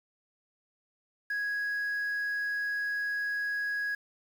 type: tone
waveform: sine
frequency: 1661.2 Hz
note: G#6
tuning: in tune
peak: -27 dBFS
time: 1.3-3.95 s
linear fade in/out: 5 ms
effects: tanh soft clip ceiling -28 dBFS + 9-bit